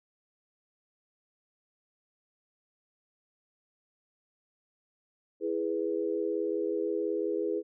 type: chord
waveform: sine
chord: E major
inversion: none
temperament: equal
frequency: 329.6 / 415.3 / 493.9 Hz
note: E4 / G#4 / B4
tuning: 0 / 0 / 0 cents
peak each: -33 / -31 / -34 dBFS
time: 5.4-7.63 s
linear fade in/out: 50 ms
effects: none